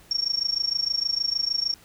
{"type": "tone with amplitude modulation", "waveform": "sine", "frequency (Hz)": 5510, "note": "F8", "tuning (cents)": -24, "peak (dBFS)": -19, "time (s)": [0.11, 1.74], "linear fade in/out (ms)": 2, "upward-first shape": "sine", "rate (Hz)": 26.5, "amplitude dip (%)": 90, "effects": ["pink hiss -53 dBFS RMS until 1.84 s"]}